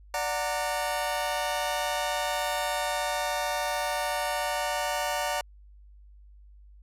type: chord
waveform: sawtooth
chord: D augmented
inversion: none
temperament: just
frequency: 587.3 / 734.2 / 917.7 Hz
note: D5 / F#5 / A#5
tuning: 0 / -14 / -27 cents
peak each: -28 dBFS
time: 0.14-5.41 s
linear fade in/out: 2 ms
effects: added 50 Hz sine -49 dBFS peak until 6.82 s + resampled to 32000 Hz